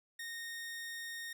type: tone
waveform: sawtooth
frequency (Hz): 1850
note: A#6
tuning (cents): -14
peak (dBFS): -38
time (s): 0.19-1.33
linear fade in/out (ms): 5
effects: none